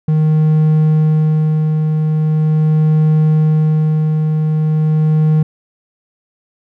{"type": "tone with tremolo", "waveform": "triangle", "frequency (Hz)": 155.2, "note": "D#3", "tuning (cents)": -4, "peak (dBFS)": -6, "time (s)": [0.08, 5.43], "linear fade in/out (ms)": 5, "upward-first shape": "sine", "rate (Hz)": 0.41, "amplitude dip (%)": 35, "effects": []}